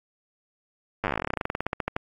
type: slowing click train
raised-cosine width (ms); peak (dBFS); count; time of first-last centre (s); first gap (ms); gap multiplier
0.5; -11; 28; 1.04-1.965; 9; 1.09
effects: AAC 32 kbps